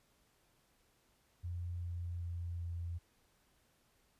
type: tone with pitch steps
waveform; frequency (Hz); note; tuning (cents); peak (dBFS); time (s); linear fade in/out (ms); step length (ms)
sine; 87.31 / 86.71 / 86.11 / 85.51; F2 / F2 / F2 / F2; 0 / -12 / -24 / -36; -38; 1.43-2.99; 20; 390
effects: pink hiss -73 dBFS RMS until 4.19 s + resampled to 32000 Hz